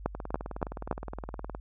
two click trains, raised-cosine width 1 ms, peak -13 / -23 dBFS, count 4 / 28, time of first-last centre 0.06-0.912 / 0.15-1.549 s, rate 3.52 / 19.3 Hz, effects added 50 Hz sine -41 dBFS peak until 1.6 s

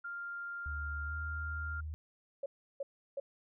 sine tone, 1396.9 Hz, F6, in tune, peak -39 dBFS, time 0.04-1.81 s, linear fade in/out 10 ms
sine tone with pitch glide, 73.42 to 77.38 Hz, D2 to D#2, 0 to -9 cents, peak -38 dBFS, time 0.66-1.94 s, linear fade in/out 0 ms, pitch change +91 cents, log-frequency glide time 1.06-1.14 s
sine tone bursts, 554.4 Hz, C#5, in tune, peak -35 dBFS, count 3, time 2.43-3.2 s, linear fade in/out 5 ms, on 30 ms, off 340 ms
effects none

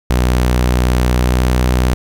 sawtooth tone with pitch glide, 61.74 to 62.35 Hz, B1 to B1, 0 to +17 cents, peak -7 dBFS, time 0.1-1.94 s, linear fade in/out 0 ms, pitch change +17 cents, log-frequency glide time 1.23-1.37 s, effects 8-bit

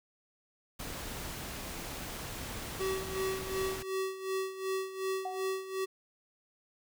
pink noise, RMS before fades -41 dBFS, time 0.79-3.83 s, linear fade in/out 10 ms
square tone with tremolo, 381.3 Hz, G4, 48 cents flat, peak -31 dBFS, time 2.79-5.86 s, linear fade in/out 20 ms, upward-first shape sine, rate 2.7 Hz, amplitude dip 75%
sine tone with exponential decay, 740 Hz, F#5, in tune, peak -32 dBFS, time 5.25-5.65 s, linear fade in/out 5 ms, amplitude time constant 86 ms
effects none

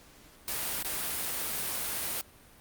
white noise with dropouts, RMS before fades -33 dBFS, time 0.48-2.21 s, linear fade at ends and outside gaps 0 ms, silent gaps 0.826-0.847 s, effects pink hiss -56 dBFS RMS until 2.6 s + Opus 48 kbps

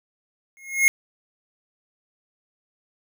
square tone with exponential growth, 2156 Hz, C#7, 49 cents flat, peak -11 dBFS, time 0.57-0.88 s, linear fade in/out 0 ms, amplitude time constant 67 ms, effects none

